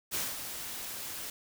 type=noise with ADSR envelope; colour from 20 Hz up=white; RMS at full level=-32 dBFS; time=0.11-1.3 s; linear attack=35 ms; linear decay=210 ms; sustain=-8 dB; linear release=3 ms; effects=none